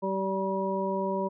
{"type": "harmonic tone", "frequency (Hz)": 192.8, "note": "G3", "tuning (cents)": -28, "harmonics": [1, 2, 3, 5], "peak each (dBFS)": [-32, -32, -32, -32], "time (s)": [0.02, 1.29], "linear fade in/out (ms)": 20, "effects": []}